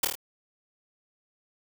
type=noise with echo; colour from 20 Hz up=white; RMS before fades=-23 dBFS; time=0.03-0.05 s; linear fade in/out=5 ms; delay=26 ms; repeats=4; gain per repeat=-3 dB; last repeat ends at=0.154 s; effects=none